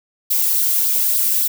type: noise with flanger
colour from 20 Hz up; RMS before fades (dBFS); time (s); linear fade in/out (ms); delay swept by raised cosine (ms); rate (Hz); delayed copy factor
violet; -17; 0.3-1.48; 10; 0.21 to 1.51; 3.5; +0.5
effects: none